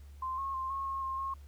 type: tone with pitch steps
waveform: sine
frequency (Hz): 1043 / 1087 / 1053 / 1088 / 1081 / 1065 / 1081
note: C6 / C#6 / C6 / C#6 / C#6 / C6 / C#6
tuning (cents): -6 / -34 / +11 / -33 / -44 / +30 / -44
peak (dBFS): -33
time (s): 0.22-1.34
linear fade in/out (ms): 5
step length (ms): 160
effects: added 71 Hz sine -48 dBFS peak until 1.47 s + pink hiss -66 dBFS RMS until 1.47 s